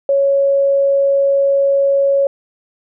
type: tone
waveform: sine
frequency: 554.4 Hz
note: C#5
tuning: in tune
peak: -10 dBFS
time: 0.09-2.27 s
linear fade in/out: 2 ms
effects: none